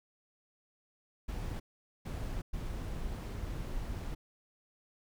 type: noise bursts at uneven times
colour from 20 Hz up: brown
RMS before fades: -38 dBFS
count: 3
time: 1.28-1.6 / 2.05-2.42 / 2.53-4.15 s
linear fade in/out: 10 ms
effects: none